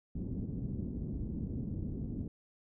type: low-pass noise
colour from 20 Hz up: white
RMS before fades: -38 dBFS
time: 0.15-2.28 s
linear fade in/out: 5 ms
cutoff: 260 Hz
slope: 24 dB/octave
effects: none